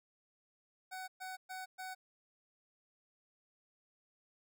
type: tone bursts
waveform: 25% pulse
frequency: 749 Hz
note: F#5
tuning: 21 cents sharp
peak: -39 dBFS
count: 4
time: 0.91-1.95 s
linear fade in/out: 20 ms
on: 170 ms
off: 120 ms
effects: none